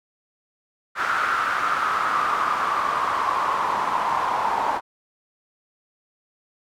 pink noise with band-pass filter sweep, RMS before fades -23 dBFS, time 0.95-4.81 s, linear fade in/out 50 ms, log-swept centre 1400 to 920 Hz, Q 5.9, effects none

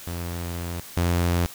sawtooth tone pair in turn, 86.1 / 86.75 Hz, F2 / F2, -24 / -11 cents, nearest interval unison, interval 13 cents, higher second, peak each -25 / -16 dBFS, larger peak second, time 0.07-0.8 / 0.97-1.46 s, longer first, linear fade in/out 0 ms, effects white hiss -42 dBFS RMS until 1.54 s

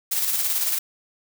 blue noise with tremolo, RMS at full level -22 dBFS, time 0.11-0.79 s, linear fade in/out 10 ms, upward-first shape square, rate 18 Hz, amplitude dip 35%, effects none

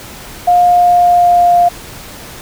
sine tone with pitch glide, 710 to 701 Hz, F5 to F5, +28 to +6 cents, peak -5 dBFS, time 0.47-1.69 s, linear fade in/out 10 ms, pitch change -22 cents, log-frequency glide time 0.6-1.58 s, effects pink hiss -31 dBFS RMS until 2.41 s

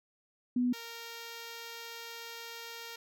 sine / 5% pulse tone pair in turn, 246.9 / 463.4 Hz, B3 / A#4, 0 / -10 cents, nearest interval major seventh, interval 1090 cents, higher second, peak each -26 / -31 dBFS, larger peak first, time 0.56-0.73 / 0.73-2.96 s, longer second, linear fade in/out 5 ms, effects none

